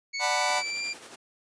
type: tone with pitch glide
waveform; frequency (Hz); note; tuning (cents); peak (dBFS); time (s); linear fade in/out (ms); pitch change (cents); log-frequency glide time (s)
25% pulse; 2217 to 2376; C#7 to D7; 0 to +20; -26; 0.13-0.94; 20; +120; 0.27-0.82
type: chord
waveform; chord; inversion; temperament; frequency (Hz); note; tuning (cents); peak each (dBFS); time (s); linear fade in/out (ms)
sawtooth; B minor seventh; first; just; 592.7 / 740.8 / 889 / 987.8; D5 / F#5 / A5 / B5; +16 / +2 / +18 / 0; -28 / -25 / -29 / -25; 0.19-0.63; 50
type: noise with tremolo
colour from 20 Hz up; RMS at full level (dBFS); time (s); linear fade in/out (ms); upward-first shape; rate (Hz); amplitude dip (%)
pink; -43; 0.48-1.16; 10; sine; 11; 45
effects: high-pass 300 Hz 12 dB/octave + resampled to 22050 Hz